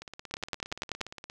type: two click trains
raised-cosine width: 0.2 ms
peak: -13 / -24 dBFS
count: 8 / 23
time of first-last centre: 0.34-1.013 / 0.02-1.299 s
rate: 10.4 / 17.2 Hz
effects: none

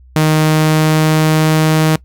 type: tone with pitch glide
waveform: sawtooth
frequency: 155.56 to 157.1 Hz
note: D#3 to D#3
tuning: 0 to +17 cents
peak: -5 dBFS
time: 0.16-1.96 s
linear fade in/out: 2 ms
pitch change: +17 cents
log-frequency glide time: 0.4-1.85 s
effects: noise-tail reverb RT60 0.1 s tail -22 dB re dry + added 63 Hz sine -39 dBFS peak until 2.04 s

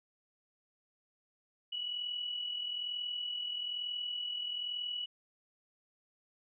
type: tone with amplitude modulation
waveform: sine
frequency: 2939 Hz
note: F#7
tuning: 12 cents flat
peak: -33 dBFS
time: 1.72-5.06 s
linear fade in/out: 10 ms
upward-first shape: sine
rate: 41.1 Hz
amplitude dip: 50%
effects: none

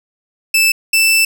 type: tone pair in turn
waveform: sawtooth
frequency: 2637 / 2652 Hz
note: E7 / E7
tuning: 0 / +10 cents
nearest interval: unison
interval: 10 cents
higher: second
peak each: -6 dBFS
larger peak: neither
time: 0.54-0.72 / 0.93-1.25 s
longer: second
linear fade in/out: 5 ms
effects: none

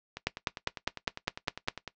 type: two click trains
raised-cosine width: 0.2 ms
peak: -20 / -9 dBFS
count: 18 / 8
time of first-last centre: 0.17-1.877 / 0.27-1.684 s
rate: 9.96 / 4.95 Hz
effects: noise-tail reverb RT60 0.1 s tail -18 dB re dry + low-pass 5000 Hz 12 dB/octave

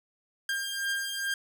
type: beating tone pair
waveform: sawtooth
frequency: 1600 / 1602.4 Hz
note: G6 / G6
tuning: +35 / +38 cents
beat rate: 2.4 Hz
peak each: -31 / -28 dBFS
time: 0.49-1.34 s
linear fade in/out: 2 ms
effects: none

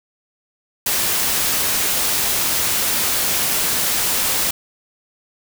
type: noise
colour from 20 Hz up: white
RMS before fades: -19 dBFS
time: 0.86-4.51 s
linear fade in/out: 5 ms
effects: none

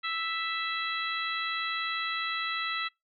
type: harmonic tone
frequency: 659.3 Hz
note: E5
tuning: in tune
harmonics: 2 / 3 / 4 / 5 / 6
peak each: -34 / -35 / -38 / -39 / -37 dBFS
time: 0.03-2.89 s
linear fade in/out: 20 ms
effects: noise-tail reverb RT60 0.2 s tail -26 dB re dry

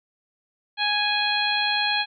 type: harmonic tone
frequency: 830.6 Hz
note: G#5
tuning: in tune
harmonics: 1 / 2 / 3 / 4 / 5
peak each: -27 / -27 / -27 / -27 / -27 dBFS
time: 0.77-2.06 s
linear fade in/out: 50 ms
effects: none

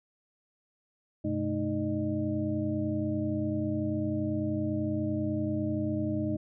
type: tone cluster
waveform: sine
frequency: 97.6 / 127.8 / 215.5 / 308.9 / 611 Hz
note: G2 / C3 / A3 / D#4 / D#5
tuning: -7 / -40 / -36 / -12 / -32 cents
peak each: -35 / -37 / -34 / -31 / -37 dBFS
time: 1.24-6.37 s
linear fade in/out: 10 ms
effects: none

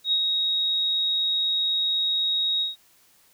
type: tone with ADSR envelope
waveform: sine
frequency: 3776 Hz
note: A#7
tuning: 22 cents sharp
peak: -18 dBFS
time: 0.04-2.76 s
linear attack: 82 ms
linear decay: 64 ms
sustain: -3 dB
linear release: 150 ms
effects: white hiss -59 dBFS RMS until 3.33 s

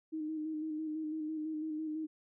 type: tone with vibrato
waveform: sine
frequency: 311.1 Hz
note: D#4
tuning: in tune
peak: -35 dBFS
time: 0.12-2.07 s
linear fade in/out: 20 ms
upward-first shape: square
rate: 6 Hz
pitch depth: 27 cents each way
effects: none

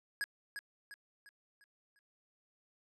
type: tone with echo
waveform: square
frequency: 1661.2 Hz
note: G#6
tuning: in tune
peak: -34 dBFS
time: 0.21-0.24 s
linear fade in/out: 0 ms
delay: 350 ms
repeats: 5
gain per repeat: -7 dB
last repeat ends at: 1.99 s
effects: low-pass 12000 Hz 12 dB/octave

